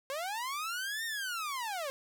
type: linear two-way sweep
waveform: sawtooth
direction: up then down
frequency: 523.3 to 1854 to 523.3 Hz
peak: -31 dBFS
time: 0.1-1.9 s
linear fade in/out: 0 ms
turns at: 1.05 s
effects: none